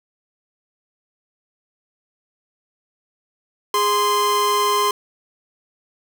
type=tone pair together; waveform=45% pulse; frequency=412.5 / 1039.4 Hz; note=G#4 / C6; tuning=-12 / -12 cents; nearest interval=octave + major third; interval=1600 cents; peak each=-22 / -17 dBFS; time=3.74-4.91 s; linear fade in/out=2 ms; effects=none